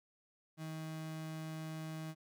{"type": "tone", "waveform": "35% pulse", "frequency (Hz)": 158.4, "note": "D#3", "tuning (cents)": 31, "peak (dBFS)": -40, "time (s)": [0.57, 2.15], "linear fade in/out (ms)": 50, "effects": []}